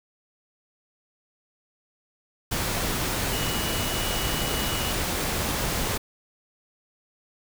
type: tone in noise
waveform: sine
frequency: 2926 Hz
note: F#7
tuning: 20 cents flat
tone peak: -34 dBFS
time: 3.32-4.92 s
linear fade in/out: 10 ms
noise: pink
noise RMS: -27 dBFS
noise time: 2.51-5.98 s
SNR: -10 dB
effects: none